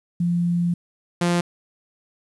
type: tone pair in turn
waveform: sine / sawtooth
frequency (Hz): 173.2 / 173.94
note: F3 / F3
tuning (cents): -14 / -7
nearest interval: unison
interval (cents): 7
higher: second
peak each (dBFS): -18 / -14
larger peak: second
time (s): 0.2-0.74 / 1.21-1.41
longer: first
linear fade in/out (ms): 5
effects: resampled to 24000 Hz + 9-bit